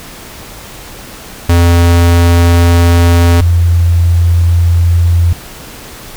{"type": "tone pair in turn", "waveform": ["square", "sine"], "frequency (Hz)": [85.8, 85.8], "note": ["F2", "F2"], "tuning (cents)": [-30, -30], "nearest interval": "unison", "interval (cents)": 0, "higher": "neither", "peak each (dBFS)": -5, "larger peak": "neither", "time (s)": [[1.49, 3.41], [3.41, 5.33]], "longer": "neither", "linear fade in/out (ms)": 5, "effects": ["pink hiss -30 dBFS RMS until 6.16 s"]}